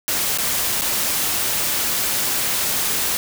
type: noise with dropouts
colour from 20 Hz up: white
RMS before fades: -21 dBFS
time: 0.08-3.17 s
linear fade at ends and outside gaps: 0 ms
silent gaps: 0.375-0.385 / 0.811-0.819 s
effects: none